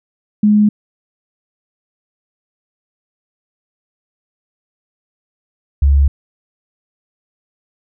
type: tone pair in turn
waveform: sine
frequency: 209.6 / 69.95 Hz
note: G#3 / C#2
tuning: +16 / +16 cents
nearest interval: octave + perfect fifth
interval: 1900 cents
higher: first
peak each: -7 / -7 dBFS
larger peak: neither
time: 0.43-0.69 / 5.82-6.08 s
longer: neither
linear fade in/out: 5 ms
effects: none